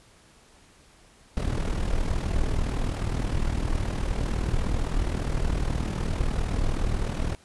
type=noise with amplitude modulation; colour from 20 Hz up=brown; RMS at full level=-23 dBFS; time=1.37-7.35 s; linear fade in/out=0 ms; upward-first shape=sine; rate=39.5 Hz; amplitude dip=65%; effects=pink hiss -56 dBFS RMS until 7.44 s + resampled to 24000 Hz